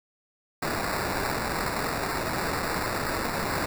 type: noise with sample-and-hold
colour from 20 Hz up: blue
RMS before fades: -29 dBFS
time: 0.62-3.66 s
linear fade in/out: 5 ms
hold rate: 3150 Hz
effects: none